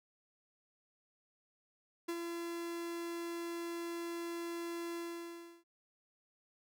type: tone with ADSR envelope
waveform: 45% pulse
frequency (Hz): 340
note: F4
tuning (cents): -46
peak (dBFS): -35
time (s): 2.08-5.64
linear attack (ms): 11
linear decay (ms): 56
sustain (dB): -4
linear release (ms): 680
effects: none